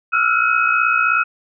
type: tone cluster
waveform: sine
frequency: 1321 / 1377 / 1440 / 2544 Hz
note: E6 / F6 / F#6 / D#7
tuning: +3 / -25 / -47 / +38 cents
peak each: -19 dBFS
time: 0.12-1.24 s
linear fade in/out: 20 ms
effects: none